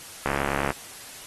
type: click train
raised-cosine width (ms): 0.5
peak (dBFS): -10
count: 32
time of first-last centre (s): 0.26-0.705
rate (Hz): 69.7
effects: white hiss -42 dBFS RMS until 1.26 s + AAC 32 kbps